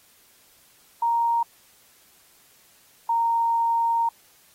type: tone pair in turn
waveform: sine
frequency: 932.3 / 925.3 Hz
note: A#5 / A#5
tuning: 0 / -13 cents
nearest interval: unison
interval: 13 cents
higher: first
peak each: -19 dBFS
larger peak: neither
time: 1.02-1.43 / 3.09-4.09 s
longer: second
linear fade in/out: 5 ms
effects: white hiss -57 dBFS RMS until 4.54 s + AAC 48 kbps